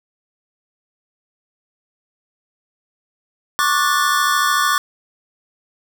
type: chord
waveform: square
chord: D major seventh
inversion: third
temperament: just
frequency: 1101.2 / 1174.7 / 1468.3 / 1762 Hz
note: C#6 / D6 / F#6 / A6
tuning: -12 / 0 / -14 / +2 cents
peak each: -21 / -19 / -22 / -23 dBFS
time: 3.59-4.78 s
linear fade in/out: 0 ms
effects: none